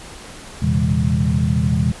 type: tone cluster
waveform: sine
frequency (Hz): 82.4 / 119.6 / 133.1 / 163.6 / 203.1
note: E2 / A#2 / C3 / E3 / G#3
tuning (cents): 0 / +45 / +30 / -13 / -38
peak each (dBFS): -21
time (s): 0.62-1.92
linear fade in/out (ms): 5
effects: pink hiss -37 dBFS RMS until 2 s + resampled to 24000 Hz